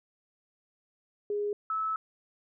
sine tone pair in turn, 412.7 / 1302.7 Hz, G#4 / E6, -11 / -21 cents, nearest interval octave + minor sixth, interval 1990 cents, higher second, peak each -28 dBFS, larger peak neither, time 1.3-1.53 / 1.7-1.96 s, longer second, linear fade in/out 2 ms, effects none

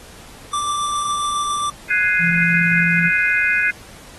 square tone with tremolo, 1174.7 Hz, D6, in tune, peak -19 dBFS, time 0.53-1.7 s, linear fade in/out 5 ms, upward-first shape sine, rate 7.3 Hz, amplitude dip 25%
sine chord, Ab dominant seventh, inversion third, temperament equal, 1480 / 1661.2 / 2093 / 2489 Hz, Gb6 / Ab6 / C7 / Eb7, 0 / 0 / 0 / 0 cents, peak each -20 dBFS, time 1.9-3.71 s, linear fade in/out 10 ms
sine tone, 170 Hz, F3, 46 cents flat, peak -19 dBFS, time 2.19-3.11 s, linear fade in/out 50 ms
effects pink hiss -42 dBFS RMS until 4.18 s + AAC 32 kbps

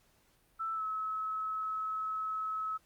sine tone with pitch glide, 1324 to 1290.8 Hz, E6 to E6, +7 to -37 cents, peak -33 dBFS, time 0.59-2.78 s, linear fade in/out 20 ms, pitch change -44 cents, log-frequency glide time 0.74-0.83 s, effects pink hiss -69 dBFS RMS until 2.85 s + Opus 48 kbps

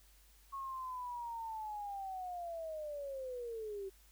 sine linear sweep, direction down, 1100 to 379.5 Hz, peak -40 dBFS, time 0.52-3.9 s, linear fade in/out 20 ms, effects added 50 Hz sine -63 dBFS peak until 4.11 s + white hiss -67 dBFS RMS until 4.11 s

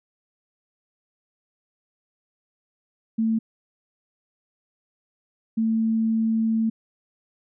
sine tone bursts at uneven times, 223.5 Hz, A3, 27 cents sharp, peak -19 dBFS, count 2, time 3.18-3.39 / 5.57-6.7 s, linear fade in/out 10 ms, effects none

